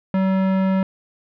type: tone with tanh clipping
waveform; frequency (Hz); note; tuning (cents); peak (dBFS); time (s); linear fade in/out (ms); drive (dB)
sine; 190.4; F#3; +50; -18; 0.14-0.83; 2; 18
effects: none